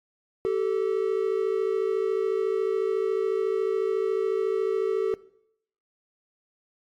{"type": "tone pair together", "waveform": "triangle", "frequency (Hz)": [386, 440], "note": ["G4", "A4"], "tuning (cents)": [-27, 0], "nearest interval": "major second", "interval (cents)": 227, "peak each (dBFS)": -23, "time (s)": [0.45, 5.14], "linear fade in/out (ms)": 0, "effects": ["noise-tail reverb RT60 0.7 s tail -19 dB re dry", "MP3 64 kbps"]}